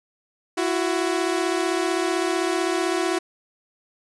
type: tone pair together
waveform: sawtooth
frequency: 334.3 / 370 Hz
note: E4 / F#4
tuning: +24 / 0 cents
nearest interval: major second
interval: 176 cents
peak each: -20 dBFS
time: 0.57-3.19 s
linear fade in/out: 10 ms
effects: resampled to 24000 Hz